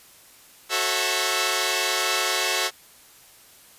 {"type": "chord", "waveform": "5% pulse", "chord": "F# minor seventh", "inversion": "none", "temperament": "equal with one note detuned", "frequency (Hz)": [370, 440, 542.6, 659.3], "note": ["F#4", "A4", "C#5", "E5"], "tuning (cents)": [0, 0, -37, 0], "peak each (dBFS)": -16, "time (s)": [0.69, 2.71], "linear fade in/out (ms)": 50, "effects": ["white hiss -51 dBFS RMS until 3.78 s", "resampled to 32000 Hz"]}